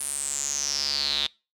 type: tone with band-pass filter sweep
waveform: square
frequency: 70.9 Hz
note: C#2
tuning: 40 cents sharp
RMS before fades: -28 dBFS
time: 0-1.27 s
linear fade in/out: 5 ms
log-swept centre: 9900 to 3600 Hz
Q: 9.4
effects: noise-tail reverb RT60 0.3 s tail -25 dB re dry